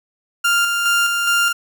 30% pulse tone with tremolo, 1396.9 Hz, F6, in tune, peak -11 dBFS, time 0.44-1.53 s, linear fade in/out 10 ms, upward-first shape square, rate 2.4 Hz, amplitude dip 35%, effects none

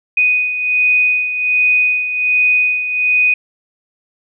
sine beating tone pair, 2489 / 2490.3 Hz, D#7 / D#7, 0 / +1 cents, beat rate 1.3 Hz, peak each -12 / -19 dBFS, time 0.17-3.34 s, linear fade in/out 5 ms, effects none

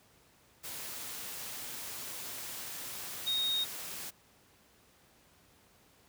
sine tone in noise, 3729 Hz, A#7, in tune, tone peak -29 dBFS, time 3.26-3.65 s, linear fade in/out 20 ms, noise white, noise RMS -42 dBFS, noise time 0.63-4.11 s, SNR +10 dB, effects pink hiss -64 dBFS RMS until 6.08 s + high-pass 60 Hz 12 dB/octave

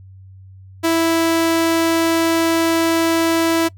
sawtooth tone, 329.6 Hz, E4, in tune, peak -10 dBFS, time 0.83-3.69 s, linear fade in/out 20 ms, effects noise-tail reverb RT60 0.1 s tail -24 dB re dry + added 95 Hz sine -38 dBFS peak until 3.77 s

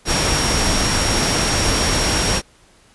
sine tone in noise, 5588 Hz, F8, in tune, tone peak -23 dBFS, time 0.05-2.42 s, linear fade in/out 50 ms, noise pink, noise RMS -18 dBFS, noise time 0.05-2.42 s, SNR -8 dB, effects pink hiss -52 dBFS RMS until 2.94 s + resampled to 24000 Hz

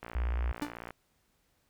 click train, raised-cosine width 0.5 ms, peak -26 dBFS, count 52, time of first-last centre 0.03-0.906 s, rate 58.2 Hz
sine tone, 61.9 Hz, B1, 5 cents sharp, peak -28 dBFS, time 0.15-0.52 s, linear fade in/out 5 ms
45% pulse tone with exponential decay, 293.7 Hz, D4, in tune, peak -28 dBFS, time 0.62-0.76 s, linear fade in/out 0 ms, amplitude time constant 29 ms
effects pink hiss -73 dBFS RMS until 1.69 s

